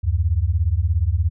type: beating tone pair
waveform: sine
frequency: 75 / 92 Hz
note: D2 / F#2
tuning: +37 / -9 cents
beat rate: 17 Hz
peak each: -19 dBFS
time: 0.03-1.3 s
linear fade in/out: 20 ms
effects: none